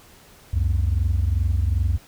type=tone pair together; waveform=sine; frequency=67.42 / 90 Hz; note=C#2 / F#2; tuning=-48 / -47 cents; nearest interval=perfect fourth; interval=501 cents; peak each=-19 dBFS; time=0.53-1.98 s; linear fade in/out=10 ms; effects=tanh soft clip ceiling -14 dBFS + pink hiss -50 dBFS RMS until 2.07 s